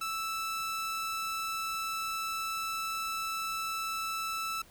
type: tone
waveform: sawtooth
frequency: 1318.5 Hz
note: E6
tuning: in tune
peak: -29 dBFS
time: 0.01-4.62 s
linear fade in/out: 5 ms
effects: pink hiss -58 dBFS RMS until 4.7 s

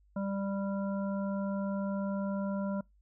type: harmonic tone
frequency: 197.2 Hz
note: G3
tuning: 11 cents sharp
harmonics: 1 / 3 / 5 / 7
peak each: -32 / -38 / -45 / -47 dBFS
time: 0.16-2.81 s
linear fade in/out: 5 ms
effects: noise-tail reverb RT60 0.2 s tail -26 dB re dry + added 50 Hz sine -62 dBFS peak until 3.01 s

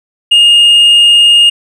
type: tone with tanh clipping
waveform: sine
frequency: 2841 Hz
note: F7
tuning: 29 cents sharp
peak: -3 dBFS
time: 0.31-1.5 s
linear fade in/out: 10 ms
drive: 2 dB
effects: none

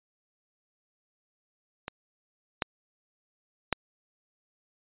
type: clicks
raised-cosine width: 0.3 ms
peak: -18 / -10 / -8 dBFS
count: 3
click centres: 1.881 / 2.622 / 3.727 s
effects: resampled to 8000 Hz

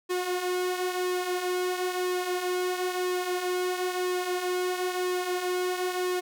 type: tone with flanger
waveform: sawtooth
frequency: 362.9 Hz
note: F#4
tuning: 34 cents flat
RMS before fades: -29 dBFS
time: 0.09-6.21 s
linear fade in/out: 20 ms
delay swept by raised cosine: 1.4 to 7.2 ms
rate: 1 Hz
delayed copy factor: -0.5
effects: none

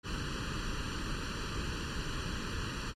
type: noise with comb filter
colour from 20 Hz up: pink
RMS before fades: -36 dBFS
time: 0.03-2.94 s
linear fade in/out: 50 ms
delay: 0.69 ms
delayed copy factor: +1
effects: low-pass 5000 Hz 12 dB/octave + MP3 64 kbps

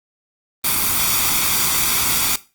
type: noise with comb filter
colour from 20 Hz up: white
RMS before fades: -18 dBFS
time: 0.64-2.36 s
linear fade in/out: 5 ms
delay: 0.86 ms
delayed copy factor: +0.55
effects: noise-tail reverb RT60 0.3 s tail -17 dB re dry + Opus 32 kbps

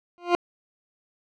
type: tone with exponential growth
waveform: 20% pulse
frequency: 350 Hz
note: F4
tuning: 4 cents sharp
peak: -9 dBFS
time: 0.18-0.35 s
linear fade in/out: 0 ms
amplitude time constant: 36 ms
effects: low-pass 3000 Hz 12 dB/octave

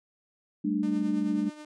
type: chord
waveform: sine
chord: G suspended second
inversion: none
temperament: equal with one note detuned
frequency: 196 / 220 / 297.1 Hz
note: G3 / A3 / D4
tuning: 0 / 0 / +20 cents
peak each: -30 / -30 / -28 dBFS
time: 0.64-1.5 s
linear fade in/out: 10 ms
type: tone with tremolo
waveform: sawtooth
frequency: 301.8 Hz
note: D4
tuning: 47 cents sharp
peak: -37 dBFS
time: 0.83-1.65 s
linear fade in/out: 2 ms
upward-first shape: triangle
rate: 9.3 Hz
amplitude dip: 55%
effects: resampled to 22050 Hz

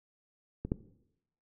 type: clicks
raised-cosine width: 3 ms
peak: -23 / -16 dBFS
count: 2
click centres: 0.65 / 0.719 s
effects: noise-tail reverb RT60 0.8 s tail -17 dB re dry

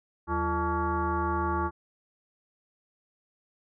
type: tone with frequency modulation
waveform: sine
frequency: 607 Hz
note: D#5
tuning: 43 cents flat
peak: -25 dBFS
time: 0.27-1.71 s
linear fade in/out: 50 ms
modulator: 264 Hz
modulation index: 2.6
effects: none

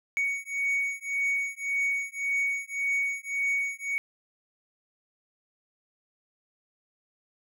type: beating tone pair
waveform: triangle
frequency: 2234 / 2235.8 Hz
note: C#7 / C#7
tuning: +13 / +14 cents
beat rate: 1.8 Hz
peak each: -28 dBFS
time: 0.17-3.98 s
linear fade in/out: 0 ms
effects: none

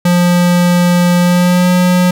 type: tone with pitch glide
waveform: square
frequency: 176.3 to 180 Hz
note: F3 to F#3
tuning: +17 to -47 cents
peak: -8 dBFS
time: 0.05-2.11 s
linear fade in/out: 5 ms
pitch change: +36 cents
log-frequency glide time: 1.19-1.69 s
effects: none

